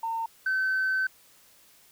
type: tone pair in turn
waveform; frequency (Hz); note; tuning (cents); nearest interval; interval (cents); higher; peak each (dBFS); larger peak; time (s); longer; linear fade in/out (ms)
sine; 909 / 1532.5; A#5 / G6; -44 / -40; major sixth; 904; second; -27 / -22; second; 0.03-0.26 / 0.46-1.07; second; 5
effects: tanh soft clip ceiling -21 dBFS + white hiss -58 dBFS RMS until 1.91 s